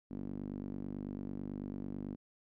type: tone with band-pass filter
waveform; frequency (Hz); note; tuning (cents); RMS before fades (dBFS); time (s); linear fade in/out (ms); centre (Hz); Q
sawtooth; 49.07; G1; +2; -42; 0.1-2.16; 20; 250; 2.9
effects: none